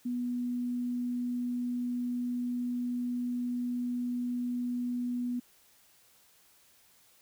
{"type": "tone", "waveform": "sine", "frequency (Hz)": 244.7, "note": "B3", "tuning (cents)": -16, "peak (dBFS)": -30, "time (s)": [0.05, 5.4], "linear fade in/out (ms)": 10, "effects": ["white hiss -63 dBFS RMS until 7.21 s"]}